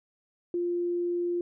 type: tone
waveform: sine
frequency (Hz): 349.2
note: F4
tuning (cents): 0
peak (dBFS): -26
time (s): 0.54-1.41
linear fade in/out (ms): 2
effects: none